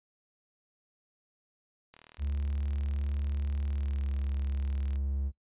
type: click train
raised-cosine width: 0.2 ms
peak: -33 dBFS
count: 119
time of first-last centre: 1.94-4.958 s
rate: 39.1 Hz
type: tone with pitch glide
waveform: triangle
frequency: 71 to 68.94 Hz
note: C#2 to C#2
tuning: +42 to -9 cents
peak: -27 dBFS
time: 2.18-5.32 s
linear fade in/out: 50 ms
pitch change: -51 cents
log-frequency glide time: 3.66-4.12 s
effects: noise-tail reverb RT60 0.1 s tail -20 dB re dry + resampled to 8000 Hz